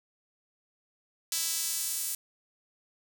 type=tone with high-pass filter sweep; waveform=sawtooth; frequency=329.6 Hz; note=E4; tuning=in tune; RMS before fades=-32 dBFS; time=1.32-2.15 s; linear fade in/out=2 ms; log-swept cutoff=5500 to 9000 Hz; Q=0.96; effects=9-bit